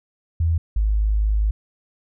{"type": "tone pair in turn", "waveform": "sine", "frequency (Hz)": [82.41, 52.43], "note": ["E2", "G#1"], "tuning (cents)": [0, 17], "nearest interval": "minor sixth", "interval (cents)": 783, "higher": "first", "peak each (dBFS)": -16, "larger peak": "neither", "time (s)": [[0.4, 0.58], [0.76, 1.51]], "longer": "second", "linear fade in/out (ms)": 5, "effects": []}